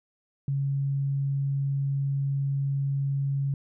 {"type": "tone", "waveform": "sine", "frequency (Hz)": 138.59, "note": "C#3", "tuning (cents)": 0, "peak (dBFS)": -24, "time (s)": [0.48, 3.54], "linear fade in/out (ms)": 2, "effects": []}